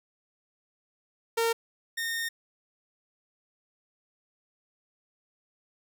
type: tone pair in turn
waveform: sawtooth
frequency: 458.9 / 1835.6 Hz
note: A#4 / A#6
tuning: -27 / -27 cents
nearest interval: 2 octaves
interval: 2400 cents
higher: second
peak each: -20 / -26 dBFS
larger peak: first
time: 1.37-1.53 / 1.97-2.29 s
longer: second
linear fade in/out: 10 ms
effects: none